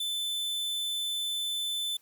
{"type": "tone", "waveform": "45% pulse", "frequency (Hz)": 3520, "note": "A7", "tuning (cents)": 0, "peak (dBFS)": -30, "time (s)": [0, 1.97], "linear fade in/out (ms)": 5, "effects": ["white hiss -65 dBFS RMS until 2.01 s", "high-pass 80 Hz 12 dB/octave"]}